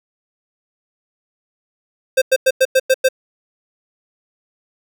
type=tone bursts; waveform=square; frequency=523.3 Hz; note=C5; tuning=in tune; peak=-10 dBFS; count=7; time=2.17-3.088 s; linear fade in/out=10 ms; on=48 ms; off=97 ms; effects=none